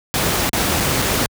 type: noise with dropouts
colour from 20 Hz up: pink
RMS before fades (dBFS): -18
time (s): 0.14-1.26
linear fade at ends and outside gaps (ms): 0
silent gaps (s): 0.493-0.532 / 0.802-0.806 / 1.019-1.022
effects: high-pass 60 Hz 12 dB/octave